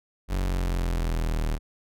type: exponential sweep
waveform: 40% pulse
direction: down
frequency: 47.25 to 38.37 Hz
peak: -23 dBFS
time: 0.28-1.59 s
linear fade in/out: 50 ms
effects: none